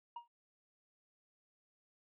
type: tone with exponential decay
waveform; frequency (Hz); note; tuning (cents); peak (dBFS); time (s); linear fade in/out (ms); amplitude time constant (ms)
triangle; 946; A#5; +25; -38; 0.16-0.28; 5; 26
effects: resampled to 8000 Hz